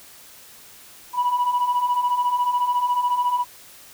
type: beating tone pair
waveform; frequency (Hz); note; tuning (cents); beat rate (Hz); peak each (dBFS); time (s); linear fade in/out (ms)
sine; 970 / 984; B5 / B5; -31 / -7; 14; -23 / -18; 1.13-3.45; 50
effects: tanh soft clip ceiling -15 dBFS + white hiss -46 dBFS RMS until 3.93 s